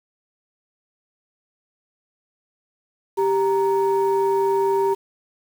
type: tone pair together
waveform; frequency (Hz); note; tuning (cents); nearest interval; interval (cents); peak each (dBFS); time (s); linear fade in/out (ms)
sine; 392 / 932.3; G4 / A#5; 0 / 0; octave + minor third; 1500; -17 / -21; 3.17-4.95; 20
effects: tanh soft clip ceiling -11 dBFS + 7-bit